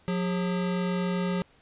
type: tone pair together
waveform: square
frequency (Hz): 180.3 / 404.8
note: F#3 / G#4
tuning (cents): -45 / -44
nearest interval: octave + major second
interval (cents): 1401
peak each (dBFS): -27 / -35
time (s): 0.08-1.42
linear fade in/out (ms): 0
effects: pink hiss -60 dBFS RMS until 1.61 s + resampled to 8000 Hz